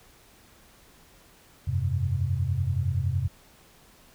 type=chord; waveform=sine; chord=F suspended second; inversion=none; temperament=equal; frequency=87.31 / 98 / 130.81 Hz; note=F2 / G2 / C3; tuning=0 / 0 / 0 cents; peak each=-28 dBFS; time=1.67-3.28 s; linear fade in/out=10 ms; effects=pink hiss -56 dBFS RMS until 4.14 s